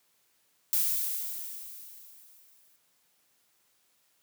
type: noise with exponential decay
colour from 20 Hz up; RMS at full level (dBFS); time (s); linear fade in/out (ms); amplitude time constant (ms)
violet; -25; 0.73-2.76; 0; 440
effects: white hiss -70 dBFS RMS until 4.22 s + high-pass 100 Hz 12 dB/octave